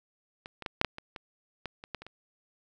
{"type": "clicks", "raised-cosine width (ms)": 0.3, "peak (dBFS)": [-25, -25, -17, -7, -10, -24, -24, -20, -27, -19, -29, -29], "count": 12, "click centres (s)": [0.459, 0.623, 0.662, 0.814, 0.847, 0.984, 1.162, 1.657, 1.839, 1.947, 2.02, 2.066], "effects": []}